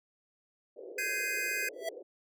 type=band-pass noise; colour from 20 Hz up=pink; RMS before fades=-46 dBFS; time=0.76-2.03 s; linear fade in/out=10 ms; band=380 to 540 Hz; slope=48 dB/octave
type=chord; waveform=square; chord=Ab major seventh; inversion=third; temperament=just; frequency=1557.4 / 1661.2 / 2077 / 2492 Hz; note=G6 / Ab6 / C7 / Eb7; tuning=-12 / 0 / -13 / +2 cents; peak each=-39 / -39 / -38 / -36 dBFS; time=0.98-1.69 s; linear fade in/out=5 ms
type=tone with exponential growth; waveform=square; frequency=659.3 Hz; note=E5; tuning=in tune; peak=-30 dBFS; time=1.73-1.89 s; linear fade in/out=5 ms; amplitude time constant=33 ms
effects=none